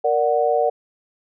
sine chord, Bb augmented, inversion none, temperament equal, 466.2 / 587.3 / 740 Hz, Bb4 / D5 / F#5, 0 / 0 / 0 cents, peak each -20 dBFS, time 0.04-0.7 s, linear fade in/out 10 ms, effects none

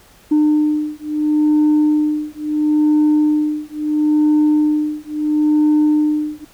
sine beating tone pair, 301.9 / 302.64 Hz, D4 / D#4, +48 / -48 cents, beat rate 0.74 Hz, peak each -14 dBFS, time 0.31-6.45 s, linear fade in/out 10 ms, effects tanh soft clip ceiling -8 dBFS + pink hiss -48 dBFS RMS until 6.53 s

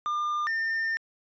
triangle tone pair in turn, 1202 / 1805.8 Hz, D6 / A6, +40 / +44 cents, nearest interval perfect fifth, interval 704 cents, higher second, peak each -24 dBFS, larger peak neither, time 0.06-0.47 / 0.47-0.97 s, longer second, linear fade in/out 0 ms, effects resampled to 16000 Hz

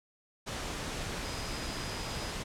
sine tone in noise, 4978 Hz, D#8, in tune, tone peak -46 dBFS, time 1.23-2.33 s, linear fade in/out 20 ms, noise pink, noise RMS -37 dBFS, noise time 0.46-2.44 s, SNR -12 dB, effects low-pass 8000 Hz 12 dB/octave

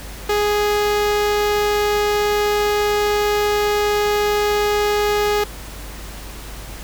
sawtooth tone with notch filter, 415.3 Hz, G#4, in tune, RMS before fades -18 dBFS, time 0.29-5.44 s, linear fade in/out 5 ms, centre 9500 Hz, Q 1.3, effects added 50 Hz sine -33 dBFS peak until 6.83 s + pink hiss -36 dBFS RMS until 6.83 s

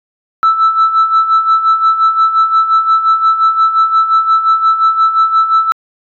sine tone with tremolo, 1318.5 Hz, E6, in tune, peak -3 dBFS, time 0.43-5.72 s, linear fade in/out 0 ms, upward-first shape sine, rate 5.7 Hz, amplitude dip 70%, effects tanh soft clip ceiling -3 dBFS

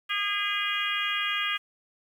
harmonic tone, 408.3 Hz, G#4, 29 cents flat, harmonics 3 / 4 / 5 / 6 / 7 / 8, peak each -33 / -33 / -33 / -33 / -33 / -33 dBFS, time 0.09-1.58 s, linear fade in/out 20 ms, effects 9-bit

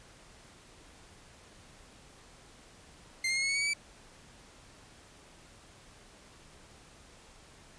sawtooth tone with pitch steps, 2096 / 2125 / 2155 / 2185 / 2216 / 2246 / 2278 / 2310 Hz, C7 / C7 / C#7 / C#7 / C#7 / C#7 / C#7 / D7, +2 / +26 / -49 / -26 / -1 / +22 / +47 / -29 cents, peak -25 dBFS, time 3.24-3.736 s, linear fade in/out 5 ms, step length 62 ms, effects pink hiss -56 dBFS RMS until 7.78 s + resampled to 22050 Hz

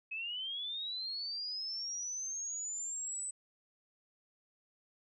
sine linear sweep, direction up, 2542 to 8070 Hz, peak -37 dBFS, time 0.11-3.31 s, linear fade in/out 10 ms, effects none

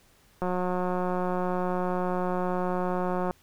click train, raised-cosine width 1 ms, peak -16 dBFS, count 524, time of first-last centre 0.42-3.31 s, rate 181 Hz, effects pink hiss -61 dBFS RMS until 3.42 s

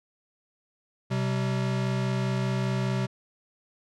square tone pair together, 127.95 / 192.9 Hz, C3 / G3, -38 / -28 cents, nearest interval perfect fifth, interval 710 cents, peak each -27 / -31 dBFS, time 1.1-3.07 s, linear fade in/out 20 ms, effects low-pass 6000 Hz 12 dB/octave

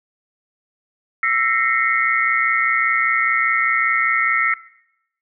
sine tone cluster, 1331 / 1853 / 2050 / 2175 Hz, E6 / A#6 / C7 / C#7, +16 / -11 / -36 / -33 cents, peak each -21 dBFS, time 1.23-4.54 s, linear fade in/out 2 ms, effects noise-tail reverb RT60 0.8 s tail -18 dB re dry

